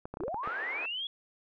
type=clicks; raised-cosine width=1 ms; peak=-25 dBFS; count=8; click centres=0.055 / 0.14 / 0.171 / 0.206 / 0.236 / 0.281 / 0.344 / 0.475 s
type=linear sweep; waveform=sine; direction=up; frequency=279.5 to 3396 Hz; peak=-33 dBFS; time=0.2-1.07 s; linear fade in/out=2 ms
type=band-pass noise; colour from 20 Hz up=white; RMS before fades=-42 dBFS; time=0.43-0.86 s; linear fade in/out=5 ms; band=360 to 1900 Hz; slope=24 dB/octave
effects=none